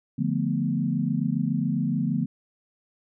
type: chord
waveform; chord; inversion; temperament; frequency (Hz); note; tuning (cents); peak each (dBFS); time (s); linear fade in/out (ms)
sine; B half-diminished seventh; first; equal; 146.83 / 174.61 / 220 / 246.9; D3 / F3 / A3 / B3; 0 / 0 / 0 / 0; -28; 0.18-2.26; 10
effects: none